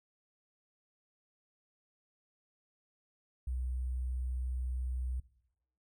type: tone with sample-and-hold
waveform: sine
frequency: 63 Hz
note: B1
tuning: 35 cents sharp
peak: -33 dBFS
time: 3.47-5.2 s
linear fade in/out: 5 ms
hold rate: 8820 Hz
effects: noise-tail reverb RT60 0.8 s tail -19 dB re dry